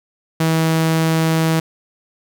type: tone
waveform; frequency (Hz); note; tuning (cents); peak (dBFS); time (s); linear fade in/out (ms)
sawtooth; 161.5; E3; -35; -10; 0.4-1.6; 5
effects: none